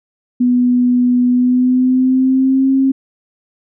sine tone with pitch glide, 246.9 to 267.7 Hz, B3 to C4, 0 to +40 cents, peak -9 dBFS, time 0.4-2.92 s, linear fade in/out 10 ms, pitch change +140 cents, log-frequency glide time 1.28-2.7 s, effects none

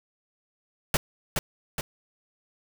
pink noise with echo, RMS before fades -22 dBFS, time 0.94-0.97 s, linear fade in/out 2 ms, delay 420 ms, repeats 2, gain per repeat -4 dB, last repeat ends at 1.81 s, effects none

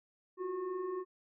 sine tone with frequency modulation, 371 Hz, F#4, 5 cents sharp, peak -35 dBFS, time 0.37-1.05 s, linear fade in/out 50 ms, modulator 719 Hz, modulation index 0.7, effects none

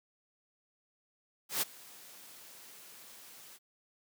white noise with ADSR envelope, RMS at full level -30 dBFS, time 1.49-3.59 s, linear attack 130 ms, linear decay 18 ms, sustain -23 dB, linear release 41 ms, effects high-pass 150 Hz 12 dB/octave

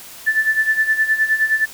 sine tone with tremolo, 1758 Hz, A6, 2 cents flat, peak -11 dBFS, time 0.26-1.66 s, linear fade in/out 20 ms, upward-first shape sine, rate 9.6 Hz, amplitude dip 75%, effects white hiss -38 dBFS RMS until 1.73 s

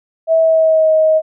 sine tone with pitch glide, 650 to 630 Hz, E5 to D#5, -24 to +21 cents, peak -8 dBFS, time 0.27-1.22 s, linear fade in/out 50 ms, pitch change -55 cents, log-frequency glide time 0.39-0.92 s, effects none

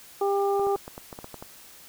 harmonic tone, 398.5 Hz, G4, 28 cents sharp, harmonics 1 / 2 / 3, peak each -23 / -27 / -34 dBFS, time 0.21-0.76 s, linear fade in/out 5 ms
clicks, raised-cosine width 1 ms, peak -24 dBFS, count 10, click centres 0.596 / 0.669 / 0.761 / 0.879 / 0.979 / 1.128 / 1.189 / 1.244 / 1.343 / 1.425 s
effects white hiss -49 dBFS RMS until 1.88 s

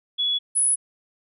sine tone pair in turn, 3389 / 10156 Hz, G#7 / D#9, +34 / +34 cents, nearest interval octave + perfect fifth, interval 1900 cents, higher second, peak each -20 / -17 dBFS, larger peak second, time 0.18-0.39 / 0.55-0.76 s, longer neither, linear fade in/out 20 ms, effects none

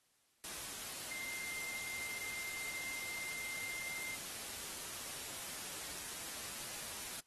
sine tone in noise, 2093 Hz, C7, in tune, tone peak -43 dBFS, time 1.11-4.15 s, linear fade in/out 0 ms, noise white, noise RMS -45 dBFS, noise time 0.44-7.2 s, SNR -1 dB, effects white hiss -75 dBFS RMS until 7.26 s + AAC 32 kbps

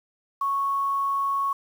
sine tone, 1106 Hz, C#6, 4 cents flat, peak -22 dBFS, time 0.41-1.53 s, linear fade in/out 5 ms, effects 8-bit

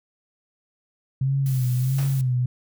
sine tone with vibrato, 130.81 Hz, C3, in tune, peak -19 dBFS, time 1.21-2.46 s, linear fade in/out 5 ms, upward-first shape sine, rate 1.5 Hz, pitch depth 89 cents each way
blue noise, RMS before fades -39 dBFS, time 1.46-2.21 s, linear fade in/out 0 ms
pink noise with exponential decay, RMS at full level -34 dBFS, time 1.98-2.36 s, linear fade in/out 5 ms, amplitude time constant 81 ms
effects none

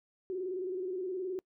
sine tone with vibrato, 370 Hz, F#4, in tune, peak -33 dBFS, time 0.3-1.39 s, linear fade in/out 0 ms, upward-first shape square, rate 19 Hz, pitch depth 54 cents each way, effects noise-tail reverb RT60 0.1 s tail -25 dB re dry

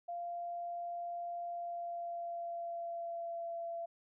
sine tone with pitch glide, 693 to 677.2 Hz, F5 to E5, -14 to +46 cents, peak -38 dBFS, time 0.08-3.86 s, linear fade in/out 10 ms, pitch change -40 cents, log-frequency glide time 1.46-3.52 s, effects none

